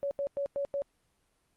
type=tone bursts at uneven times; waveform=sine; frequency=562 Hz; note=C#5; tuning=24 cents sharp; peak=-29 dBFS; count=5; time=0.03-0.11 / 0.19-0.27 / 0.37-0.46 / 0.56-0.65 / 0.74-0.82 s; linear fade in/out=0 ms; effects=pink hiss -73 dBFS RMS until 1.56 s + Opus 32 kbps